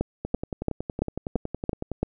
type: two click trains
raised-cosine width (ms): 2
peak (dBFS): -10 / -16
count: 7 / 19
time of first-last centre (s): 0.01-2.03 / 0.25-1.917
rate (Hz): 2.97 / 10.8
effects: none